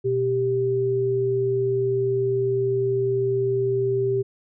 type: tone pair together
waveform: sine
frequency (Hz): 123.47 / 392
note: B2 / G4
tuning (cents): 0 / 0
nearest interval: octave + minor sixth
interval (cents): 2000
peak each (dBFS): -27 / -20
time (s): 0.04-4.23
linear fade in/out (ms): 20
effects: none